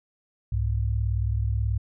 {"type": "tone pair together", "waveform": "sine", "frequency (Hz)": [65.34, 103.83], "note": ["C2", "G#2"], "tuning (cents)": [-2, 0], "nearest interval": "minor sixth", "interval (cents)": 802, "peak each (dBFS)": -25, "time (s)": [0.52, 1.78], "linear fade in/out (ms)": 5, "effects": []}